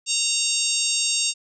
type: harmonic tone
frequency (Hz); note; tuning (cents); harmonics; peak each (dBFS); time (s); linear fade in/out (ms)
925; A#5; -14; 3 / 4 / 5 / 6 / 7 / 8 / 9; -28 / -28 / -28 / -28 / -28 / -28 / -28; 0.06-1.34; 50
effects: none